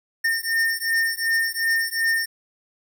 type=beating tone pair; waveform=square; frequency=1818 / 1820.7 Hz; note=A#6 / A#6; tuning=-44 / -41 cents; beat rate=2.7 Hz; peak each=-24 dBFS; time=0.24-2.26 s; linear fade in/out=10 ms; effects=9-bit